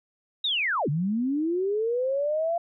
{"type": "linear two-way sweep", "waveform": "sine", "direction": "down then up", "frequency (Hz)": [3864, 137.4, 691], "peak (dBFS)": -23, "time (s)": [0.44, 2.58], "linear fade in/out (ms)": 5, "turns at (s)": 0.89, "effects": []}